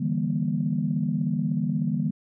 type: chord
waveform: sine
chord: E half-diminished seventh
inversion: third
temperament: just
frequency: 148.33 / 164.81 / 197.78 / 237.3 Hz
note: D3 / E3 / G3 / Bb3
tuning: +18 / 0 / +16 / +31 cents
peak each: -28 dBFS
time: 0-2.11 s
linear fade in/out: 10 ms
effects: tanh soft clip ceiling -12 dBFS